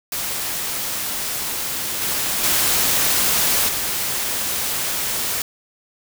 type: noise with level steps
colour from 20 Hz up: white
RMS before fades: -25 / -22 / -18 / -23 dBFS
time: 0.12-5.42 s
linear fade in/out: 2 ms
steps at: 2.01 / 2.43 / 3.68 s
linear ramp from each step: 10 ms
effects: none